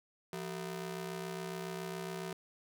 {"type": "ring-modulated tone", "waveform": "sawtooth", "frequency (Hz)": 277.2, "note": "C#4", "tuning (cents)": 0, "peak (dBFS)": -32, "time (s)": [0.33, 2.33], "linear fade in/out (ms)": 2, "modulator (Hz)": 105, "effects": []}